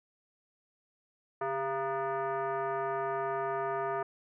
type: tone with frequency modulation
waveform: sine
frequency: 141.5 Hz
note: C#3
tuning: 36 cents sharp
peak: -30 dBFS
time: 1.41-4.03 s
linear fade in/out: 5 ms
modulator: 541 Hz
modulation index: 2.2
effects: none